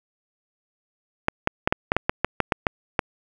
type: clicks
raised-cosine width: 0.5 ms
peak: -3 dBFS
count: 12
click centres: 1.284 / 1.474 / 1.675 / 1.725 / 1.919 / 1.966 / 2.095 / 2.246 / 2.403 / 2.522 / 2.668 / 2.992 s
effects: 7-bit